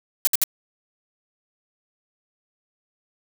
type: noise bursts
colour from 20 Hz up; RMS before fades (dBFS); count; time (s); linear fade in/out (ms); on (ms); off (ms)
blue; -18; 3; 0.25-0.438; 0; 22; 61
effects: none